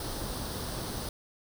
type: noise with comb filter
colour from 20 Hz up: pink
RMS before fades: -36 dBFS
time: 0-1.09 s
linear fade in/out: 2 ms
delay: 0.21 ms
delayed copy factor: +0.6
effects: none